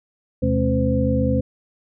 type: tone cluster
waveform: sine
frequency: 78.2 / 127.3 / 213.4 / 267.2 / 511 Hz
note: D#2 / C3 / G#3 / C4 / C5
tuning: +9 / -47 / +47 / +36 / -41 cents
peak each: -23 dBFS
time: 0.42-1.41 s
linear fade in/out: 10 ms
effects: none